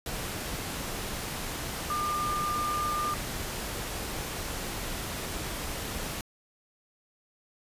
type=tone in noise; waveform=sine; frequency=1202 Hz; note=D6; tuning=40 cents sharp; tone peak=-28 dBFS; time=1.9-3.14 s; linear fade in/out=2 ms; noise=pink; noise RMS=-35 dBFS; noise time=0.06-6.21 s; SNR=+4 dB; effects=resampled to 32000 Hz